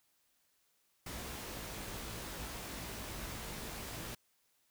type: noise with comb filter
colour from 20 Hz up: pink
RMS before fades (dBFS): -44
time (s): 1.06-4.15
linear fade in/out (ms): 5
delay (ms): 18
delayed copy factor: +0.55
effects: white hiss -75 dBFS RMS until 4.7 s